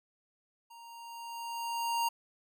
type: tone with level ramp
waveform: square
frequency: 932.3 Hz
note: A#5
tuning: in tune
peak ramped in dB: -51 to -28 dBFS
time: 0.7-2.09 s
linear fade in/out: 10 ms
effects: none